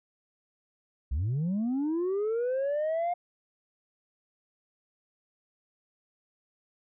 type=linear sweep; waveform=sine; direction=up; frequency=58.27 to 713 Hz; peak=-24 dBFS; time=1.11-3.14 s; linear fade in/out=10 ms; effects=tanh soft clip ceiling -25 dBFS